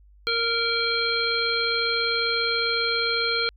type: harmonic tone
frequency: 463.7 Hz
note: A#4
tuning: 9 cents flat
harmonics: 1 / 3 / 5 / 7 / 9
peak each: -29 / -27 / -29 / -30 / -26 dBFS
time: 0.27-3.49 s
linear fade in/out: 0 ms
effects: added 50 Hz sine -50 dBFS peak until 3.56 s